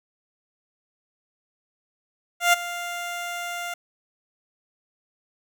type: tone with ADSR envelope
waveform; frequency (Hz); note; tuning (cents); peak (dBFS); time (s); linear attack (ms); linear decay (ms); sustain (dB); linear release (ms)
15% pulse; 698.5; F5; 0; -7; 2.4-3.74; 130; 17; -16; 4
effects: none